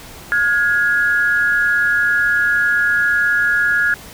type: tone pair together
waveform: sine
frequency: 1431 / 1669 Hz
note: F6 / G#6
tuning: +42 / +8 cents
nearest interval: minor third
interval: 266 cents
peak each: -16 / -15 dBFS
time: 0.32-3.94 s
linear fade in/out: 0 ms
effects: pink hiss -37 dBFS RMS until 4.13 s